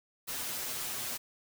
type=noise with comb filter; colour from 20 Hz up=white; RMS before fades=-37 dBFS; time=0.27-1.18 s; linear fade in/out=20 ms; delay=8.1 ms; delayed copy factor=+0.65; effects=none